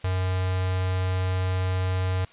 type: tone with notch filter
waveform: square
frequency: 92.5 Hz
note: F#2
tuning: in tune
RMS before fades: -25 dBFS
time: 0.04-2.25 s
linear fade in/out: 5 ms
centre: 260 Hz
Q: 1.9
effects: white hiss -52 dBFS RMS until 2.32 s + resampled to 8000 Hz